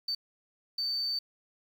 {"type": "tone bursts at uneven times", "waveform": "sine", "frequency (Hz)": 4565, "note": "D8", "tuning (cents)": -50, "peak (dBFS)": -28, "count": 2, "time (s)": [[0.08, 0.15], [0.78, 1.19]], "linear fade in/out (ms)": 5, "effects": ["tanh soft clip ceiling -25 dBFS", "9-bit"]}